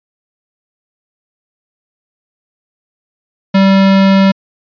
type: tone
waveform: square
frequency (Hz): 194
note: G3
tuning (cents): -18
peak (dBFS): -6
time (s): 3.54-4.32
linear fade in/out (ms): 10
effects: resampled to 11025 Hz